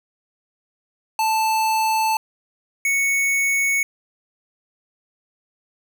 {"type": "tone pair in turn", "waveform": "square", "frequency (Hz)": [880, 2217], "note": ["A5", "C#7"], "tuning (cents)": [0, 0], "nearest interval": "octave + major third", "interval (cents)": 1600, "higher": "second", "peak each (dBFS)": -18, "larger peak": "neither", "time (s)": [[1.19, 2.17], [2.85, 3.83]], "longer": "neither", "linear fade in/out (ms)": 2, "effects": []}